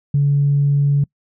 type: tone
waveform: sine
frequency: 142.4 Hz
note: C#3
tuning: 47 cents sharp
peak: -11 dBFS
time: 0.14-1.04 s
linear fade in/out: 5 ms
effects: noise-tail reverb RT60 0.1 s tail -26 dB re dry + tanh soft clip ceiling -7 dBFS